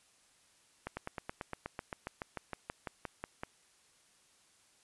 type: slowing click train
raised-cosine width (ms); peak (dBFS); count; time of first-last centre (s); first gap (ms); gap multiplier
0.5; -23; 19; 0.87-3.435; 100; 1.04
effects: white hiss -67 dBFS RMS until 4.83 s + resampled to 24000 Hz